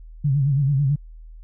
sine tone with vibrato, 139.5 Hz, C#3, 11 cents sharp, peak -16 dBFS, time 0.24-0.96 s, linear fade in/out 10 ms, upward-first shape sine, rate 9.1 Hz, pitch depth 99 cents each way, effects added 40 Hz sine -38 dBFS peak until 1.43 s

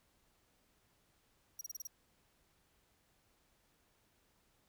sawtooth tone bursts, 5710 Hz, F8, 37 cents sharp, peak -39 dBFS, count 6, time 1.59-1.872 s, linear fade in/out 5 ms, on 22 ms, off 30 ms, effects pink hiss -74 dBFS RMS until 4.68 s

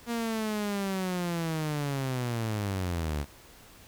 sawtooth linear sweep, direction down, 237.4 to 69.3 Hz, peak -25 dBFS, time 0.06-3.26 s, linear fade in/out 50 ms, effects pink hiss -53 dBFS RMS until 3.87 s

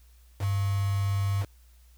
sine tone with quantisation, 99.1 Hz, G2, 19 cents sharp, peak -24 dBFS, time 0.39-1.46 s, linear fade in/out 50 ms, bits 6, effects added 60 Hz sine -53 dBFS peak until 1.97 s + white hiss -65 dBFS RMS until 1.97 s

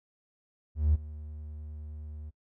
triangle tone with ADSR envelope, 75.8 Hz, D#2, 45 cents flat, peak -16 dBFS, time 0.75-2.31 s, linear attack 190 ms, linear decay 23 ms, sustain -21 dB, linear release 24 ms, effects noise-tail reverb RT60 0.1 s tail -26 dB re dry + tanh soft clip ceiling -16 dBFS

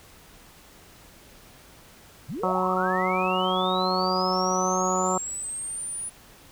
sine linear sweep, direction up, 92.5 to 9790 Hz, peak -30 dBFS, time 2.28-6.1 s, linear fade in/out 20 ms
harmonic tone, 185 Hz, F#3, in tune, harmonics 1 / 2 / 3 / 4 / 5 / 6 / 7, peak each -30 / -30 / -30 / -30 / -30 / -30 / -30 dBFS, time 2.43-5.18 s, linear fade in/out 5 ms
effects pink hiss -51 dBFS RMS until 6.51 s

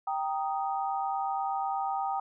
sine chord, Eb major, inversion first, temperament equal, 784 / 932.3 / 1244.5 Hz, G5 / Bb5 / Eb6, 0 / 0 / 0 cents, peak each -30 / -35 / -36 dBFS, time 0.07-2.2 s, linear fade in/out 5 ms, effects none

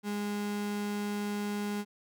35% pulse tone, 206 Hz, G#3, 14 cents flat, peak -30 dBFS, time 0.03-1.85 s, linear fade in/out 50 ms, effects none

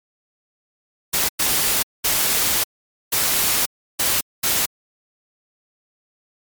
white noise bursts at uneven times, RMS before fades -19 dBFS, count 6, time 1.13-1.29 / 1.39-1.83 / 2.04-2.64 / 3.12-3.66 / 3.99-4.21 / 4.43-4.66 s, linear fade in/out 10 ms, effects MP3 96 kbps

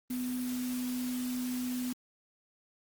sine tone in noise, 250 Hz, B3, 21 cents sharp, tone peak -32 dBFS, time 0.1-1.93 s, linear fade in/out 5 ms, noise white, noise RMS -44 dBFS, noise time 0.1-1.93 s, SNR +9 dB, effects Opus 24 kbps

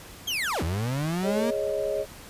35% pulse linear two-way sweep, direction down then up, 3322 to 76.2 to 240.2 Hz, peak -24 dBFS, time 0.27-1.51 s, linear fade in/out 10 ms, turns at 0.63 s
sine chord, Ab suspended fourth, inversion none, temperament just, 415.3 / 553.7 / 623 Hz, Ab4 / Db5 / Eb5, 0 / -2 / +2 cents, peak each -30 / -29 / -29 dBFS, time 1.22-2.06 s, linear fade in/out 50 ms
effects pink hiss -45 dBFS RMS until 2.29 s + resampled to 32000 Hz

